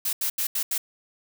blue noise bursts at uneven times, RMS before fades -26 dBFS, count 5, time 0.05-0.13 / 0.21-0.3 / 0.38-0.47 / 0.55-0.63 / 0.71-0.78 s, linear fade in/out 5 ms, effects none

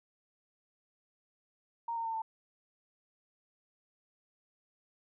sine tone with pitch steps, 930 / 916.7 / 903.5 / 890.6 Hz, A#5 / A#5 / A5 / A5, -4 / -29 / +46 / +21 cents, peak -33 dBFS, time 1.88-2.22 s, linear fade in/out 5 ms, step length 85 ms, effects none

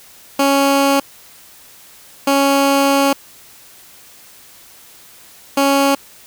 15% pulse tone bursts at uneven times, 277.2 Hz, C#4, in tune, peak -5 dBFS, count 3, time 0.39-1 / 2.27-3.13 / 5.57-5.95 s, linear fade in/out 5 ms, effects white hiss -43 dBFS RMS until 6.26 s

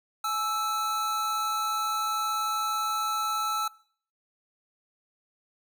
square tone pair together, 844.9 / 1318.5 Hz, G#5 / E6, +30 / 0 cents, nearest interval minor sixth, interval 770 cents, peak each -36 / -28 dBFS, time 0.24-3.68 s, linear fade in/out 5 ms, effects noise-tail reverb RT60 0.5 s tail -21 dB re dry

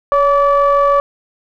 triangle ring-modulated tone, 293.7 Hz, D4, in tune, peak -4 dBFS, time 0.12-1 s, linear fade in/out 0 ms, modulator 858 Hz, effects none

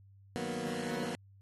20% pulse chord, B major seventh, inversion first, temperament equal, 155.56 / 185 / 233.1 / 246.9 Hz, D#3 / F#3 / A#3 / B3, 0 / 0 / 0 / 0 cents, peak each -39 / -37 / -35 / -35 dBFS, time 0.36-1.15 s, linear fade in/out 0 ms, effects added 98 Hz sine -56 dBFS peak until 1.41 s + AAC 32 kbps

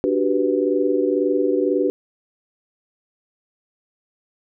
sine chord, G major seventh, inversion second, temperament equal, 293.7 / 370 / 392 / 493.9 Hz, D4 / F#4 / G4 / B4, 0 / 0 / 0 / 0 cents, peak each -22 dBFS, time 0.04-1.9 s, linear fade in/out 0 ms, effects none

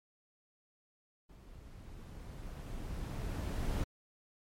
brown noise with level ramp, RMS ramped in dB -55 to -33 dBFS, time 1.29-3.84 s, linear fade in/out 5 ms, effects MP3 64 kbps

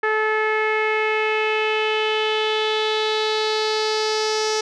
sawtooth tone with low-pass filter sweep, 433 Hz, A4, 28 cents flat, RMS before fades -21 dBFS, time 0.03-4.61 s, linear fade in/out 5 ms, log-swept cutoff 1800 to 5600 Hz, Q 3.7, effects none

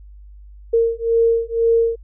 sine beating tone pair, 458.8 / 460.8 Hz, A#4 / A#4, -28 / -20 cents, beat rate 2 Hz, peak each -17 dBFS, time 0.73-1.96 s, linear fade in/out 10 ms, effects added 50 Hz sine -38 dBFS peak until 2.03 s

